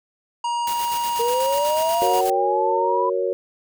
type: harmonic tone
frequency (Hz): 948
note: A#5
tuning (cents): +29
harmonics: 1 / 3 / 5 / 7 / 9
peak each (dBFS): -21 / -34 / -41 / -41 / -43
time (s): 0.44-2.21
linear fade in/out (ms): 5
type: noise with tremolo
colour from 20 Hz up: white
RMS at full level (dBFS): -31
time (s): 0.67-2.3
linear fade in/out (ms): 2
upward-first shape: square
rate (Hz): 8.2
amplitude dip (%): 45
type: linear sweep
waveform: sine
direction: up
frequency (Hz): 459.4 to 1000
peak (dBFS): -20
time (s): 1.19-3.1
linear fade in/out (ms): 10
type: chord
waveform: sine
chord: F# major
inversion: none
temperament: equal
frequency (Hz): 370 / 466.2 / 554.4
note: F#4 / A#4 / C#5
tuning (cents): 0 / 0 / 0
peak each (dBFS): -24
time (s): 2.02-3.33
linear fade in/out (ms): 0
effects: none